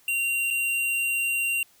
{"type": "tone with dropouts", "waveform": "square", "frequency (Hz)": 2764, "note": "F7", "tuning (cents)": -19, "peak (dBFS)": -24, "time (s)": [0.08, 1.63], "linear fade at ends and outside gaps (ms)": 2, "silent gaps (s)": [0.504, 0.508], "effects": ["white hiss -59 dBFS RMS until 1.8 s"]}